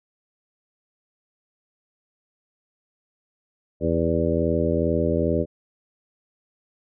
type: harmonic tone with a mistuned harmonic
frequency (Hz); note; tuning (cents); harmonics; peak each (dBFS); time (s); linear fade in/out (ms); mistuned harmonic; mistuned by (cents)
82.41; E2; 0; 1 / 2 / 3 / 4 / 5 / 6 / 7; -27 / -27 / -27 / -27 / -27 / -27 / -27; 3.8-5.46; 50; 7; +26
effects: none